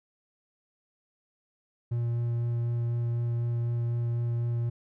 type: tone with vibrato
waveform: triangle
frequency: 118.3 Hz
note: A#2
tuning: 26 cents sharp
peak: -24 dBFS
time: 1.91-4.7 s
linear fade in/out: 10 ms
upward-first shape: sine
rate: 4 Hz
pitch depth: 8 cents each way
effects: none